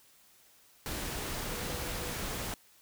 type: tone in noise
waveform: sine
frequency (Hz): 492.6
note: B4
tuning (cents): -5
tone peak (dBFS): -46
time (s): 1.48-2.13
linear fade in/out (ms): 0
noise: pink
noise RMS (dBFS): -37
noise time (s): 0.86-2.54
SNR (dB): -12
effects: white hiss -62 dBFS RMS until 2.81 s